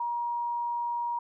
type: tone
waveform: sine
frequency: 950 Hz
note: A#5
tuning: 33 cents sharp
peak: -28 dBFS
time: 0-1.19 s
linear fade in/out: 5 ms
effects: none